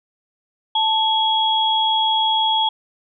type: tone pair together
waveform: sine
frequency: 880 / 3322 Hz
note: A5 / G#7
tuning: 0 / 0 cents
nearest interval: octave + major seventh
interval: 2300 cents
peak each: -18 dBFS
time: 0.75-2.69 s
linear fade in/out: 5 ms
effects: none